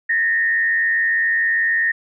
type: tone with frequency modulation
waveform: sine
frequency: 1839 Hz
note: A#6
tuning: 24 cents flat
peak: -15 dBFS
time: 0.09-1.92 s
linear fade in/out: 10 ms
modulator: 93.1 Hz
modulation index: 0.68
effects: none